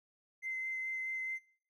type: tone with vibrato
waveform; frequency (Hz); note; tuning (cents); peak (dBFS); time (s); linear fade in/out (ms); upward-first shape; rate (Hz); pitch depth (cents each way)
triangle; 2067; C7; -22; -32; 0.42-1.39; 50; sine; 4.7; 9
effects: noise-tail reverb RT60 0.5 s tail -25 dB re dry + tanh soft clip ceiling -34 dBFS